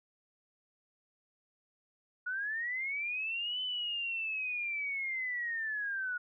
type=linear two-way sweep; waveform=sine; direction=up then down; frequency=1445 to 3036 to 1445 Hz; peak=-33 dBFS; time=2.26-6.18 s; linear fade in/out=10 ms; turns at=3.61 s; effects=none